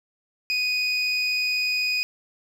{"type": "tone pair together", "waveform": "triangle", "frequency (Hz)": [2489, 4978], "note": ["D#7", "D#8"], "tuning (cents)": [0, 0], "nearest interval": "octave", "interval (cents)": 1200, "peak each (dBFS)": [-22, -25], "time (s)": [0.5, 2.03], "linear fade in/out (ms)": 0, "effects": []}